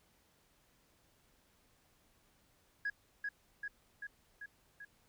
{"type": "tone with echo", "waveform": "sine", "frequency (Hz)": 1661.2, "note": "G#6", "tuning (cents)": 0, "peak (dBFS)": -32, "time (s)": [2.85, 2.9], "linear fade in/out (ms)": 5, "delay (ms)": 390, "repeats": 5, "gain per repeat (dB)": -3, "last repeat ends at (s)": 4.85, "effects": ["tanh soft clip ceiling -31 dBFS", "pink hiss -71 dBFS RMS until 5.08 s"]}